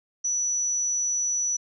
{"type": "tone", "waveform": "sine", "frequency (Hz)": 5920, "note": "F#8", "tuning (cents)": 0, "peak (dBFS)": -23, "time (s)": [0.24, 1.57], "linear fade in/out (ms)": 10, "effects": []}